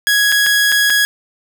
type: tone with dropouts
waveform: sawtooth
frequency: 1664 Hz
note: G#6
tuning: 3 cents sharp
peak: -7 dBFS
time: 0.07-1.05 s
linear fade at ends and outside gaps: 0 ms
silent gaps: 0.319-0.323 / 0.463-0.466 / 0.719-0.723 / 0.899-0.903 s
effects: none